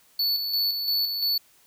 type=tone with tremolo; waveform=square; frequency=4451 Hz; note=C#8; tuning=6 cents sharp; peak=-22 dBFS; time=0.19-1.38 s; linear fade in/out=5 ms; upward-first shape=square; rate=2.9 Hz; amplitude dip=45%; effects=white hiss -59 dBFS RMS until 1.66 s